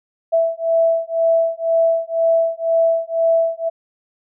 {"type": "beating tone pair", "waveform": "sine", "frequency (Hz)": [659.3, 661.3], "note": ["E5", "E5"], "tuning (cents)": [0, 5], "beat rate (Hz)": 2, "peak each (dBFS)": -17, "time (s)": [0.32, 3.7], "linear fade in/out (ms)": 20, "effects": []}